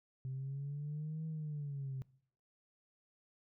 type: exponential two-way sweep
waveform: sine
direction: up then down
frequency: 130 to 160.1 to 130.7 Hz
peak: -37 dBFS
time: 0.25-2.02 s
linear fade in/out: 0 ms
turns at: 1.26 s
effects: noise-tail reverb RT60 0.6 s tail -22 dB re dry + tanh soft clip ceiling -35 dBFS